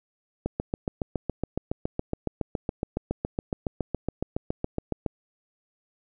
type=click train; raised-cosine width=2 ms; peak=-13 dBFS; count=34; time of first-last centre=0.46-5.063 s; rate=7.17 Hz; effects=none